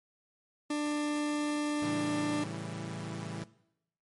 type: tone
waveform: 40% pulse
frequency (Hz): 296.6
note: D4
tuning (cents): +17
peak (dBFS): -29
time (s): 0.7-2.44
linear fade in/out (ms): 5
type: chord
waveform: sawtooth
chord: A dominant seventh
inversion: none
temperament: equal with one note detuned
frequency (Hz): 111.02 / 138.59 / 164.81 / 196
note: A2 / C#3 / E3 / G3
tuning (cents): +16 / 0 / 0 / 0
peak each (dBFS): -38 / -41 / -37 / -41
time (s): 1.82-3.44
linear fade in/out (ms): 5
effects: noise-tail reverb RT60 0.8 s tail -19 dB re dry + MP3 48 kbps